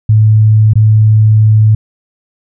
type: tone with dropouts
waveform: sine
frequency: 108.3 Hz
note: A2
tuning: 27 cents flat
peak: -3 dBFS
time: 0.09-1.75 s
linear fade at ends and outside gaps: 5 ms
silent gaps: 0.735-0.755 s
effects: none